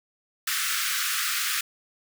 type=high-pass noise; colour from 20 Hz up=pink; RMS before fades=-27 dBFS; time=0.47-1.61 s; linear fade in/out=5 ms; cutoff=1200 Hz; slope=96 dB/octave; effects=none